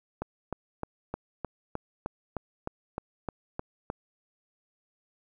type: click train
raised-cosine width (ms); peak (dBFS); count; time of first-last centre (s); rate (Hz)
1; -18; 13; 0.22-3.901; 3.26
effects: 10-bit